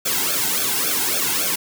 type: noise with flanger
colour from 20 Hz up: white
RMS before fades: -21 dBFS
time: 0.05-1.56 s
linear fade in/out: 10 ms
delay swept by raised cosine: 1 to 1.73 ms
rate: 3.6 Hz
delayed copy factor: -0.95
effects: none